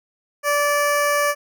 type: tone with notch filter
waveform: 15% pulse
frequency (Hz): 581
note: D5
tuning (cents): -19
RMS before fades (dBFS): -19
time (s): 0.43-1.35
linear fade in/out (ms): 50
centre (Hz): 3500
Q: 1.5
effects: none